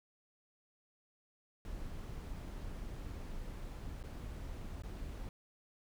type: noise with dropouts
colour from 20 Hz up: brown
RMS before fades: -44 dBFS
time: 1.65-5.29 s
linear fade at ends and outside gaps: 1 ms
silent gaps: 4.029-4.038 / 4.821-4.835 s
effects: none